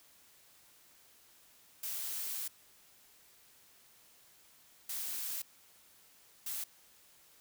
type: noise bursts at uneven times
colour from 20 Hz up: blue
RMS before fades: -39 dBFS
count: 3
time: 1.83-2.48 / 4.89-5.42 / 6.46-6.64 s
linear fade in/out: 5 ms
effects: white hiss -63 dBFS RMS until 7.4 s